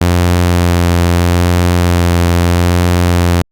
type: tone with vibrato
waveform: sawtooth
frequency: 87.31 Hz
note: F2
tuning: in tune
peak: -4 dBFS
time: 0.01-3.42 s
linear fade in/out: 5 ms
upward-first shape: sine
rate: 0.78 Hz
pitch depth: 16 cents each way
effects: Opus 48 kbps